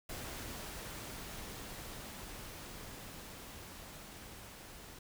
pink noise with level ramp, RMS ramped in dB -44 to -52 dBFS, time 0.09-4.99 s, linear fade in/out 5 ms, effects none

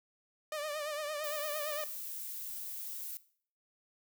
sawtooth tone with vibrato, 600 Hz, D5, 37 cents sharp, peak -32 dBFS, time 0.52-1.84 s, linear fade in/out 2 ms, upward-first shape triangle, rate 8.8 Hz, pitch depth 80 cents each way
violet noise, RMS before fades -42 dBFS, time 1.24-3.17 s, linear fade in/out 0 ms
effects noise-tail reverb RT60 0.5 s tail -17 dB re dry

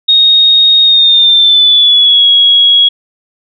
sine tone with pitch glide, 3729 to 3322 Hz, A#7 to G#7, 0 to 0 cents, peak -3 dBFS, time 0.08-2.89 s, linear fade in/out 10 ms, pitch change -200 cents, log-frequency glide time 0.83-2.27 s, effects none

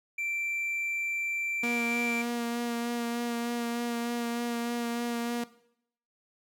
triangle tone, 2347 Hz, D7, 2 cents flat, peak -29 dBFS, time 0.18-2.22 s, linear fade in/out 5 ms
sawtooth tone with vibrato, 236.6 Hz, A#3, 26 cents sharp, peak -26 dBFS, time 1.63-5.44 s, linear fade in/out 5 ms, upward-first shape sine, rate 3.3 Hz, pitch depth 15 cents each way
effects noise-tail reverb RT60 0.7 s tail -18 dB re dry

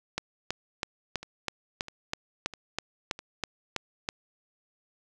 two click trains, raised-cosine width 0.2 ms, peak -12 / -24 dBFS, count 13 / 4, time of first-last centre 0.18-4.089 / 1.23-3.191 s, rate 3.07 / 1.53 Hz, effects none

